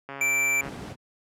click train, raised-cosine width 0.5 ms, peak -22 dBFS, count 83, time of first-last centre 0.09-0.684 s, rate 138 Hz
square tone, 2340 Hz, D7, 7 cents flat, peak -22 dBFS, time 0.21-0.61 s, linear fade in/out 2 ms
brown noise, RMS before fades -30 dBFS, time 0.6-0.96 s, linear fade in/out 50 ms
effects high-pass 150 Hz 12 dB/octave + low-pass 11000 Hz 12 dB/octave

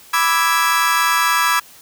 35% pulse chord, E dominant seventh, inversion second, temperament equal, 987.8 / 1174.7 / 1318.5 / 1661.2 Hz, B5 / D6 / E6 / G#6, 0 / 0 / 0 / 0 cents, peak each -18 dBFS, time 0.13-1.6 s, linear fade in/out 10 ms, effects white hiss -44 dBFS RMS until 1.81 s

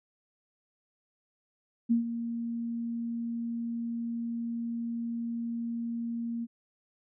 sine tone with ADSR envelope, 233.1 Hz, A#3, in tune, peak -20 dBFS, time 1.89-6.47 s, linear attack 24 ms, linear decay 120 ms, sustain -11 dB, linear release 38 ms, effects none

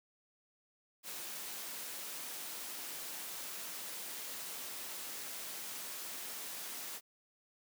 white noise, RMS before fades -44 dBFS, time 1.03-7.01 s, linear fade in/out 50 ms, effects high-pass 200 Hz 12 dB/octave

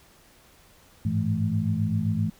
sine tone cluster, 101.2 / 108.9 / 164.9 / 215.7 Hz, G#2 / A2 / E3 / A3, -44 / -17 / +1 / -34 cents, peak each -28 dBFS, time 1.05-2.3 s, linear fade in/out 5 ms, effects pink hiss -56 dBFS RMS until 2.39 s

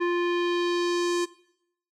square tone with low-pass filter sweep, 349.2 Hz, F4, in tune, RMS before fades -25 dBFS, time 0-1.26 s, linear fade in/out 20 ms, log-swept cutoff 2000 to 7800 Hz, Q 1.5, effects noise-tail reverb RT60 0.7 s tail -18 dB re dry

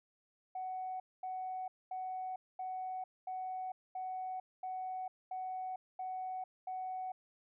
sine tone bursts, 746 Hz, F#5, 14 cents sharp, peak -37 dBFS, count 10, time 0.55-7.12 s, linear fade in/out 5 ms, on 450 ms, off 230 ms, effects tanh soft clip ceiling -33 dBFS

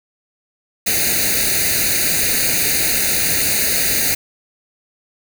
white noise with comb filter, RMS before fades -17 dBFS, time 0.86-4.15 s, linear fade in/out 10 ms, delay 0.46 ms, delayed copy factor +0.95, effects none

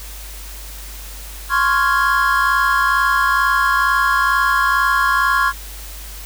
triangle chord, Db major seventh, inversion third, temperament equal, 1046.5 / 1108.7 / 1396.9 / 1661.2 Hz, C6 / Db6 / F6 / Ab6, 0 / 0 / 0 / 0 cents, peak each -17 dBFS, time 1.49-5.53 s, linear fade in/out 50 ms, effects added 50 Hz sine -32 dBFS peak until 6.25 s + white hiss -36 dBFS RMS until 6.25 s

